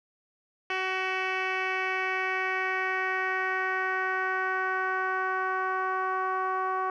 10% pulse tone with low-pass filter sweep, 375.8 Hz, F#4, 27 cents sharp, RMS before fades -29 dBFS, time 0.7-6.9 s, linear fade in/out 2 ms, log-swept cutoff 2900 to 1100 Hz, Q 2.5, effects none

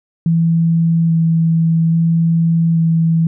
sine tone with vibrato, 164.81 Hz, E3, in tune, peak -10 dBFS, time 0.26-3.27 s, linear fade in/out 2 ms, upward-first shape square, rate 0.6 Hz, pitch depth 9 cents each way, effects none

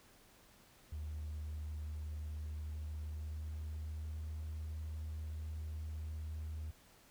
triangle tone with pitch glide, 76.2 to 77.8 Hz, D#2 to D#2, -36 to 0 cents, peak -37 dBFS, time 0.92-6.71 s, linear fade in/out 5 ms, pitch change +36 cents, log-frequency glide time 2.6-4.36 s, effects tanh soft clip ceiling -36 dBFS + pink hiss -64 dBFS RMS until 7.1 s

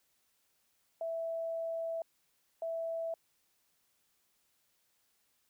sine tone bursts at uneven times, 659.3 Hz, E5, in tune, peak -34 dBFS, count 2, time 1.01-2.02 / 2.62-3.14 s, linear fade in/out 2 ms, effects white hiss -75 dBFS RMS until 5.49 s

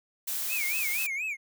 blue noise, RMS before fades -32 dBFS, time 0.27-1.07 s, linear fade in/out 10 ms
triangle tone with vibrato, 2349 Hz, D7, in tune, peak -28 dBFS, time 0.48-1.37 s, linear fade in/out 50 ms, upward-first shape sine, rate 4.2 Hz, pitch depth 180 cents each way
effects none

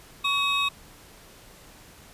triangle tone cluster, 1123 / 2563 / 3742 Hz, C#6 / E7 / A#7, +22 / -49 / +6 cents, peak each -25 dBFS, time 0.24-0.69 s, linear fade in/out 10 ms, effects pink hiss -50 dBFS RMS until 2.13 s + resampled to 32000 Hz

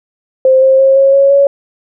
sine tone with pitch steps, 523.3 / 530.3 / 537.4 / 544.6 / 551.9 / 559.2 Hz, C5 / C5 / C5 / C#5 / C#5 / C#5, 0 / +23 / +46 / -31 / -8 / +15 cents, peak -4 dBFS, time 0.45-1.47 s, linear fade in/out 2 ms, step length 170 ms, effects none

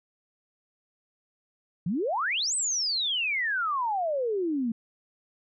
sine exponential two-way sweep, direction up then down, 155.56 to 8372 to 219.3 Hz, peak -25 dBFS, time 1.86-4.72 s, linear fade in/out 5 ms, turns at 2.55 s, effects none

